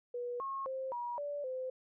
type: tone with pitch steps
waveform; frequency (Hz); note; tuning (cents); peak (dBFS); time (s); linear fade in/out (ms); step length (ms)
sine; 486.1 / 1085 / 527 / 960 / 579 / 515; B4 / C#6 / C5 / B5 / D5 / C5; -28 / -37 / +12 / -49 / -25 / -28; -36; 0.14-1.7; 5; 260
effects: none